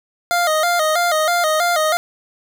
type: tone with vibrato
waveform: 25% pulse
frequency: 659.3 Hz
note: E5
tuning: in tune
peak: -11 dBFS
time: 0.31-1.97 s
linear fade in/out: 0 ms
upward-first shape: square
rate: 3.1 Hz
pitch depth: 100 cents each way
effects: none